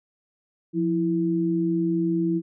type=tone pair together; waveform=sine; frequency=174.61 / 329.6 Hz; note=F3 / E4; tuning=0 / 0 cents; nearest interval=major seventh; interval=1100 cents; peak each=-25 / -22 dBFS; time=0.73-2.42 s; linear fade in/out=50 ms; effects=none